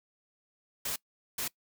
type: noise bursts at uneven times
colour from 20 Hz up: white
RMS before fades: -34 dBFS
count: 2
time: 0.85-0.96 / 1.38-1.48 s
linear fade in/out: 5 ms
effects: noise-tail reverb RT60 0.1 s tail -22 dB re dry